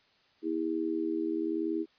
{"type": "harmonic tone", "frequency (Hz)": 80.9, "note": "E2", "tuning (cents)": -32, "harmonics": [3, 4, 5], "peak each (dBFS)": [-40, -30, -35], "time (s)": [0.42, 1.86], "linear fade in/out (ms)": 50, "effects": ["white hiss -66 dBFS RMS until 1.98 s", "resampled to 11025 Hz"]}